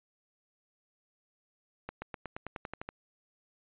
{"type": "accelerating click train", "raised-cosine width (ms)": 0.5, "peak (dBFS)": -23, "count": 11, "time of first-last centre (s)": [1.89, 2.89], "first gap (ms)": 130, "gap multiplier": 0.94, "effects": ["resampled to 8000 Hz"]}